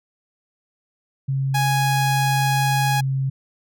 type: tone with pitch glide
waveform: sine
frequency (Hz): 135.3 to 134.37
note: C#3 to C3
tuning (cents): -42 to +46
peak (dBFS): -19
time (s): 1.28-3.3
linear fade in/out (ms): 10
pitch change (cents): -12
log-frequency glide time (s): 1.47-2.09
type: tone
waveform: sawtooth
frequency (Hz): 830.6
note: G#5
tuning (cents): 0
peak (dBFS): -16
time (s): 1.54-3.01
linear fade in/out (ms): 10
effects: none